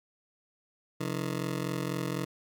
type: ring-modulated tone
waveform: 20% pulse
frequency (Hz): 155.56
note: D#3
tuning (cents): 0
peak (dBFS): -23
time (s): 1-2.25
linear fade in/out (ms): 10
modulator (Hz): 22
effects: none